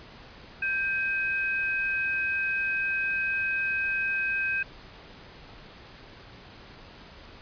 sine tone pair together, 1574 / 2532 Hz, G6 / D#7, +7 / +30 cents, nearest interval minor sixth, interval 823 cents, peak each -28 dBFS, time 0.62-4.63 s, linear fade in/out 5 ms, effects pink hiss -48 dBFS RMS until 7.41 s + resampled to 11025 Hz

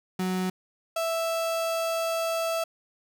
35% pulse tone pair in turn, 185.1 / 659.6 Hz, F#3 / E5, +1 / +1 cents, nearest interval octave + minor seventh, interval 2200 cents, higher second, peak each -24 dBFS, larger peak neither, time 0.19-0.5 / 0.96-2.64 s, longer second, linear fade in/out 5 ms, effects none

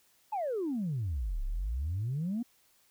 sine exponential two-way sweep, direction down then up, 892 to 32 to 249 Hz, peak -29 dBFS, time 0.32-2.43 s, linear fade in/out 10 ms, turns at 1.43 s, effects tanh soft clip ceiling -27 dBFS + white hiss -67 dBFS RMS until 2.9 s

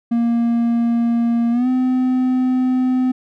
triangle tone with pitch glide, 234.1 to 255.3 Hz, A#3 to C4, +8 to -42 cents, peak -12 dBFS, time 0.11-3.12 s, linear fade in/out 10 ms, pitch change +150 cents, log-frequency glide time 1.51-1.68 s, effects none

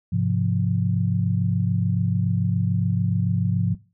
sine chord, F minor, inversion first, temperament equal, 103.83 / 130.81 / 174.61 Hz, Ab2 / C3 / F3, 0 / 0 / 0 cents, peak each -23 / -25 / -23 dBFS, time 0.12-3.75 s, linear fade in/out 10 ms, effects noise-tail reverb RT60 0.3 s tail -18 dB re dry

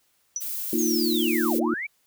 sine tone with exponential decay, 5920 Hz, F#8, in tune, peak -22 dBFS, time 0.36-0.46 s, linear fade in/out 2 ms, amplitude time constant 21 ms
violet noise, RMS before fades -31 dBFS, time 0.4-1.6 s, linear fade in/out 20 ms
sine chord, Bb suspended fourth, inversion none, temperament equal, 233.1 / 311.1 / 349.2 Hz, Bb3 / Eb4 / F4, 0 / 0 / 0 cents, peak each -26 dBFS, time 0.73-1.74 s, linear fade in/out 2 ms
sine linear two-way sweep, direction down then up, 6740 to 345.2 to 2380 Hz, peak -28 dBFS, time 0.78-1.87 s, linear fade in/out 10 ms, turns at 1.57 s
effects white hiss -67 dBFS RMS until 2.06 s

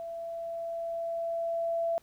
sine tone with level ramp, 670 Hz, E5, 28 cents sharp, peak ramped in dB -36 to -26 dBFS, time 0-1.98 s, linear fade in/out 0 ms, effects pink hiss -64 dBFS RMS until 2.02 s

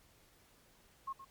sine tone with echo, 1079 Hz, C#6, 47 cents flat, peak -37 dBFS, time 1.07-1.13 s, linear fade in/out 10 ms, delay 120 ms, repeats 1, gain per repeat -12 dB, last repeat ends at 1.25 s, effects pink hiss -66 dBFS RMS until 1.3 s + MP3 96 kbps

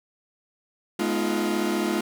40% pulse chord, F half-diminished seventh, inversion first, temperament equal with one note detuned, 212.1 / 246.9 / 311.1 / 349.2 Hz, Ab3 / Cb4 / Eb4 / F4, +37 / 0 / 0 / 0 cents, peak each -27 / -31 / -29 / -26 dBFS, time 0.99-2.01 s, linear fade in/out 5 ms, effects none

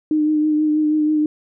sine tone with vibrato, 305.2 Hz, D#4, 33 cents flat, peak -14 dBFS, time 0.11-1.26 s, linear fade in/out 2 ms, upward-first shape triangle, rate 6.2 Hz, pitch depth 26 cents each way, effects none

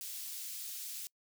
white high-pass noise, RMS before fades -43 dBFS, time 0.01-1.07 s, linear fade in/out 0 ms, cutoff 3600 Hz, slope 12 dB/octave, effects noise-tail reverb RT60 0.1 s tail -25 dB re dry

